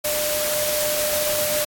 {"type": "tone in noise", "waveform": "sine", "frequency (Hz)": 599, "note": "D5", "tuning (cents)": 34, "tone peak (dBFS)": -24, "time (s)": [0.04, 1.65], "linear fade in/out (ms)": 10, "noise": "white", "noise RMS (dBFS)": -24, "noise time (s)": [0.04, 1.65], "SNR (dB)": -3, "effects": ["AAC 64 kbps"]}